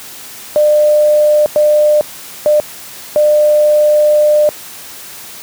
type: tone bursts at uneven times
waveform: sine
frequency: 600 Hz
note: D5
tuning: 37 cents sharp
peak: -6 dBFS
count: 4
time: 0.56-1.46 / 1.56-2.01 / 2.46-2.6 / 3.16-4.49 s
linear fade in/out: 0 ms
effects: white hiss -31 dBFS RMS until 5.42 s + high-pass 80 Hz 12 dB/octave